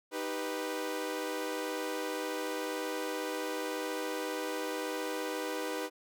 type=chord; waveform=sawtooth; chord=Eb augmented; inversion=none; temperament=equal; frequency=311.1 / 392 / 493.9 Hz; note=Eb4 / G4 / B4; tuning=0 / 0 / 0 cents; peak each=-35 / -36 / -33 dBFS; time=0.11-5.9 s; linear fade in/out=50 ms; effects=none